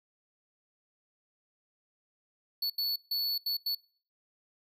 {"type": "tone bursts at uneven times", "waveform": "square", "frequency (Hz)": 4435, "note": "C#8", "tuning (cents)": 0, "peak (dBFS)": -29, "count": 5, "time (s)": [[2.62, 2.7], [2.78, 2.96], [3.11, 3.38], [3.46, 3.57], [3.66, 3.75]], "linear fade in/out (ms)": 5, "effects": ["noise-tail reverb RT60 0.5 s tail -25 dB re dry"]}